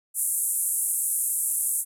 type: band-pass noise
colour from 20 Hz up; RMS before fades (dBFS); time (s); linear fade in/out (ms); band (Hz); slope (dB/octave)
white; -26; 0.14-1.85; 50; 8200 to 12000; 48
effects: none